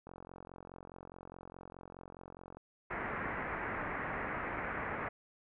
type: click train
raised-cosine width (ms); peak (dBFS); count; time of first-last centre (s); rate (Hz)
1; -35; 113; 0.07-2.57; 44.8
type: low-pass noise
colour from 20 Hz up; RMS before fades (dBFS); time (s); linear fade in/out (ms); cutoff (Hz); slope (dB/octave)
white; -39; 2.9-5.09; 10; 2100; 48
effects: none